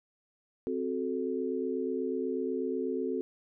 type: chord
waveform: sine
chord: F# diminished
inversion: second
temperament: equal with one note detuned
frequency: 261.6 / 370 / 438.2 Hz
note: C4 / F#4 / A4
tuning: 0 / 0 / -7 cents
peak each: -34 dBFS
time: 0.67-3.21 s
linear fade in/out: 0 ms
effects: none